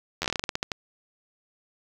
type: slowing click train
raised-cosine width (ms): 0.2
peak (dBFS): -10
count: 14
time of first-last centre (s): 0.22-0.718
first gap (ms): 11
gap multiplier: 1.19
effects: 8-bit